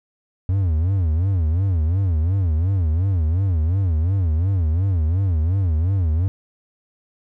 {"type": "tone with vibrato", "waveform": "triangle", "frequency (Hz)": 87.31, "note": "F2", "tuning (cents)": 0, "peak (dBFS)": -14, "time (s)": [0.49, 6.28], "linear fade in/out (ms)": 0, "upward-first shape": "sine", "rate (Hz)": 2.8, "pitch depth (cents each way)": 220, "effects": []}